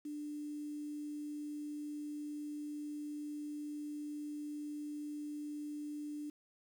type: tone with quantisation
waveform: sine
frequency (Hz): 296.3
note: D4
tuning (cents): +15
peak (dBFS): -40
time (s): 0.05-6.3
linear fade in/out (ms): 5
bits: 10
effects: none